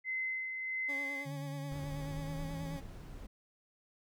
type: tone with tremolo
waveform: sine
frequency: 2054 Hz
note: C7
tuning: 33 cents flat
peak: -33 dBFS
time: 0.04-1.26 s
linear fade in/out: 50 ms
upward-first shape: sine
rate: 1.5 Hz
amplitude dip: 40%
type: tone with vibrato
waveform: 20% pulse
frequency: 278.2 Hz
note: C#4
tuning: 6 cents sharp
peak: -39 dBFS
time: 0.88-2.81 s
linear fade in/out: 20 ms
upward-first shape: sine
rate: 9.3 Hz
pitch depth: 34 cents each way
type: tone with pitch glide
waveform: sine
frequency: 146.83 to 161.05 Hz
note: D3 to E3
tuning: 0 to -40 cents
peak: -39 dBFS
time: 1.25-2.78 s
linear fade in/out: 20 ms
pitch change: +160 cents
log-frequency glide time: 1.88-2.5 s
type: noise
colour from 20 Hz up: brown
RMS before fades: -46 dBFS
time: 1.71-3.27 s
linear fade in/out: 10 ms
effects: none